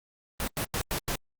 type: noise bursts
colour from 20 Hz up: pink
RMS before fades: -30 dBFS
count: 5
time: 0.4-1.155 s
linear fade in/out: 0 ms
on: 75 ms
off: 95 ms
effects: Opus 32 kbps